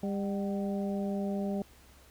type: harmonic tone with a mistuned harmonic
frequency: 199.7 Hz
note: G3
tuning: 32 cents sharp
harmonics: 1 / 2 / 3 / 4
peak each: -31 / -38 / -39 / -44 dBFS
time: 0.03-1.62 s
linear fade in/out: 2 ms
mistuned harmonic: 4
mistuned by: -74 cents
effects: added 66 Hz sine -59 dBFS peak until 2.1 s + pink hiss -59 dBFS RMS until 2.1 s